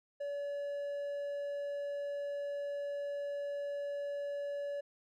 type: tone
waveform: triangle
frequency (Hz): 571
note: D5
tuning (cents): -49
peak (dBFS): -34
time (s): 0.2-4.81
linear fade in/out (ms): 10
effects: none